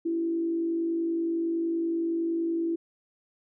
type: tone with frequency modulation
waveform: sine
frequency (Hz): 332.9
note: E4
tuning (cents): +17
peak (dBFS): -25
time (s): 0.05-2.76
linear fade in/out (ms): 10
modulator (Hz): 50.7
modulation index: 0.31
effects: none